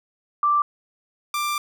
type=tone pair in turn; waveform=sine / sawtooth; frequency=1174.7 / 1182.9 Hz; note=D6 / D6; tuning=0 / +12 cents; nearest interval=unison; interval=12 cents; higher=second; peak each=-16 / -19 dBFS; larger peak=first; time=0.43-0.62 / 1.34-1.58 s; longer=second; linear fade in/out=2 ms; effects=none